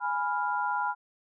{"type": "chord", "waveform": "sine", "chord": "F diminished", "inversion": "first", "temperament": "equal", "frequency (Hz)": [830.6, 987.8, 1396.9], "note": ["Ab5", "Cb6", "F6"], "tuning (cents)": [0, 0, 0], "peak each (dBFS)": [-31, -30, -32], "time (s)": [0, 0.95], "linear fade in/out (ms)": 50, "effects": []}